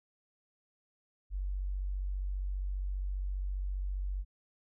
sine tone, 47.47 Hz, F#1, 45 cents sharp, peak -32 dBFS, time 1.3-4.25 s, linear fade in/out 50 ms, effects none

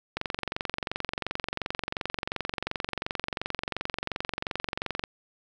click train, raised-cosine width 0.3 ms, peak -13 dBFS, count 112, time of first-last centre 0.17-5.038 s, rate 22.8 Hz, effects none

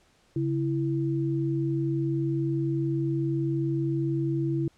sine tone pair together, 138.59 / 331.1 Hz, C#3 / E4, 0 / +8 cents, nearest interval octave + minor third, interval 1508 cents, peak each -27 dBFS, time 0.36-4.68 s, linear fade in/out 2 ms, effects pink hiss -63 dBFS RMS until 4.77 s + low-pass 8000 Hz 12 dB/octave

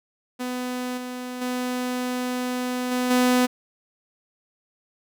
sawtooth tone with level steps, 250 Hz, B3, 21 cents sharp, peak -23 / -27 / -21 / -18 / -13 dBFS, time 0.39-3.47 s, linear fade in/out 20 ms, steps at 0.97 / 1.41 / 2.91 / 3.1 s, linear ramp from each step 10 ms, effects none

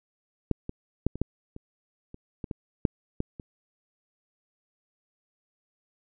clicks, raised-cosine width 3 ms, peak -10 / -20 / -10 / -23 / -12 / -27 / -29 / -21 / -19 / -8 / -15 / -26 dBFS, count 12, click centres 0.513 / 0.694 / 1.066 / 1.156 / 1.216 / 1.564 / 2.144 / 2.442 / 2.512 / 2.852 / 3.204 / 3.398 s, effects none

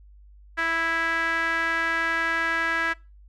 sawtooth tone with band-pass filter, 329.6 Hz, E4, in tune, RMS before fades -25 dBFS, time 0.57-2.94 s, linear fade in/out 20 ms, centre 1700 Hz, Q 4.2, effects noise-tail reverb RT60 0.3 s tail -24 dB re dry + added 50 Hz sine -47 dBFS peak until 3.28 s

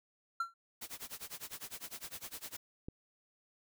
triangle tone with exponential decay, 1362 Hz, F6, 44 cents flat, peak -27 dBFS, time 0.4-0.54 s, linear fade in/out 5 ms, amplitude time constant 29 ms
white noise with tremolo, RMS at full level -43 dBFS, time 0.81-2.57 s, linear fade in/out 10 ms, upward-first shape sine, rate 9.9 Hz, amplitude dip 95%
click, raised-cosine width 3 ms, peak -29 dBFS, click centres 2.885 s
effects none

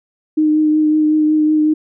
sine tone with vibrato, 307.1 Hz, D#4, 23 cents flat, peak -10 dBFS, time 0.37-1.74 s, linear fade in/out 10 ms, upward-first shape triangle, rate 5.4 Hz, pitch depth 18 cents each way, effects none

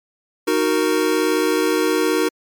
square chord, D# minor, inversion none, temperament equal with one note detuned, 311.1 / 370 / 464.6 Hz, D#4 / F#4 / A#4, 0 / 0 / -6 cents, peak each -21 dBFS, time 0.47-2.29 s, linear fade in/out 10 ms, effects MP3 96 kbps

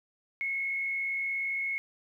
sine tone with frequency modulation, 2183 Hz, C#7, 27 cents flat, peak -29 dBFS, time 0.41-1.78 s, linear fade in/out 0 ms, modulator 57.6 Hz, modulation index 0.55, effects 11-bit

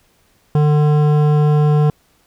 sine tone with hard clipping, 149.5 Hz, D3, 31 cents sharp, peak -12 dBFS, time 0.55-1.9 s, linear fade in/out 2 ms, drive 13 dB, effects pink hiss -57 dBFS RMS until 2.26 s

